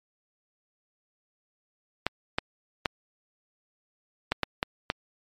clicks, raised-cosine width 0.3 ms, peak -8 dBFS, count 7, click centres 2.066 / 2.385 / 2.858 / 4.32 / 4.433 / 4.629 / 4.901 s, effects MP3 64 kbps

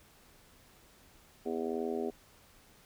harmonic tone, 81.8 Hz, E2, 13 cents flat, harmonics 3 / 4 / 5 / 6 / 7 / 8 / 9, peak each -38 / -41 / -35 / -45 / -45 / -46 / -44 dBFS, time 1.45-2.11 s, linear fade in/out 20 ms, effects pink hiss -61 dBFS RMS until 2.85 s

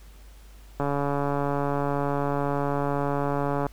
click train, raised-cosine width 1 ms, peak -13 dBFS, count 408, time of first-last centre 0.8-3.666 s, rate 142 Hz, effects added 50 Hz sine -45 dBFS peak until 3.72 s + pink hiss -56 dBFS RMS until 3.72 s

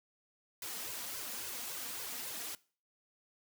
white noise with flanger, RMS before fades -42 dBFS, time 0.62-2.55 s, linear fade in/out 2 ms, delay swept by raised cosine 1.9 to 4.3 ms, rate 3.6 Hz, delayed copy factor +0.75, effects noise-tail reverb RT60 0.4 s tail -21 dB re dry + high-pass 80 Hz 12 dB/octave

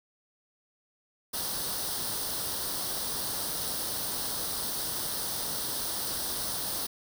white noise with comb filter, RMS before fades -33 dBFS, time 1.33-6.87 s, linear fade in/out 10 ms, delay 0.21 ms, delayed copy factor +0.7, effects none

